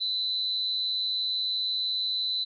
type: tone with amplitude modulation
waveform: sine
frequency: 4003 Hz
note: B7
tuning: 23 cents sharp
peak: -23 dBFS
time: 0-2.45 s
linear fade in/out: 20 ms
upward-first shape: sine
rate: 206 Hz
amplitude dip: 65%
effects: none